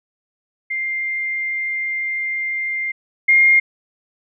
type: tone pair in turn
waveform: sine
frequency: 2102 / 2125 Hz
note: C7 / C7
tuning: +7 / +26 cents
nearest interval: unison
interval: 19 cents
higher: second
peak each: -20 / -9 dBFS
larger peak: second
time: 0.7-2.92 / 3.28-3.6 s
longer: first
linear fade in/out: 10 ms
effects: none